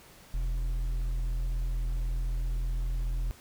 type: tone with hard clipping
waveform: sine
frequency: 42 Hz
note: E1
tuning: 33 cents sharp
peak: -29 dBFS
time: 0.34-3.31 s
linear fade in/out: 0 ms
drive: 5 dB
effects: pink hiss -54 dBFS RMS until 3.4 s